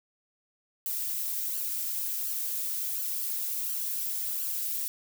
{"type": "noise with flanger", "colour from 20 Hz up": "violet", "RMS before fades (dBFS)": -32, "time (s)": [0.86, 4.88], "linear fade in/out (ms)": 0, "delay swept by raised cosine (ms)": [0.67, 4.27], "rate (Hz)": 1.4, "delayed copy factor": 0.65, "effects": []}